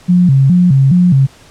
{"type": "tone with vibrato", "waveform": "sine", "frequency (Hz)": 155.56, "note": "D#3", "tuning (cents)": 0, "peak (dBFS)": -5, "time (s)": [0.08, 1.27], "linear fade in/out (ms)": 20, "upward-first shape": "square", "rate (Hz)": 2.4, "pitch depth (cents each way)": 240, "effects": ["pink hiss -42 dBFS RMS until 1.5 s", "low-pass 9000 Hz 12 dB/octave"]}